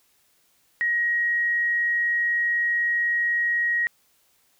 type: tone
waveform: sine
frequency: 1892 Hz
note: A#6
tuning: 25 cents sharp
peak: -20 dBFS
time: 0.81-3.87 s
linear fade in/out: 0 ms
effects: white hiss -64 dBFS RMS until 4.59 s